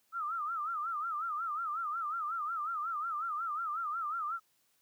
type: tone with vibrato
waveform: sine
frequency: 1276 Hz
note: D#6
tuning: 43 cents sharp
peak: -33 dBFS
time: 0.12-4.4 s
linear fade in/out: 50 ms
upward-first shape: sine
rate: 5.5 Hz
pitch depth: 140 cents each way
effects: white hiss -73 dBFS RMS until 4.81 s + high-pass 60 Hz 12 dB/octave